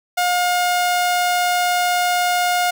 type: tone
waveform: sawtooth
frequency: 714 Hz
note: F5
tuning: 38 cents sharp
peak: -12 dBFS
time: 0.17-2.71 s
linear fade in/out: 10 ms
effects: none